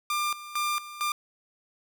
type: tone with tremolo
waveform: sawtooth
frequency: 1195 Hz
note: D6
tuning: 30 cents sharp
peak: -22 dBFS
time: 0.1-1.12 s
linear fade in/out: 2 ms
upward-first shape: square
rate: 2.2 Hz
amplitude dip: 80%
effects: none